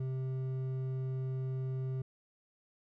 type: tone with hard clipping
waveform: triangle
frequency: 130.81 Hz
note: C3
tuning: in tune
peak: -35 dBFS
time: 0-2.02 s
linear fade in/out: 5 ms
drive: 10 dB
effects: none